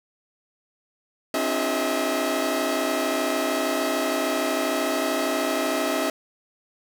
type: tone cluster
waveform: sawtooth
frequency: 265.6 / 298.7 / 347.6 / 410.4 / 644 Hz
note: C4 / D4 / F4 / G#4 / E5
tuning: +26 / +29 / -8 / -21 / -41 cents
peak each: -25 / -26 / -28 / -28 / -22 dBFS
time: 1.34-6.1 s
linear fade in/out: 2 ms
effects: none